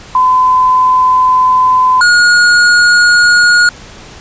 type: tone pair in turn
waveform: sine / square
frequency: 1017 / 1438.3 Hz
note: C6 / F#6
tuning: -50 / -49 cents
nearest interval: tritone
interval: 601 cents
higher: second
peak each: -5 dBFS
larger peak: neither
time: 0.15-2.01 / 2.01-3.69 s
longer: first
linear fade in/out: 2 ms
effects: pink hiss -33 dBFS RMS until 4.2 s + resampled to 16000 Hz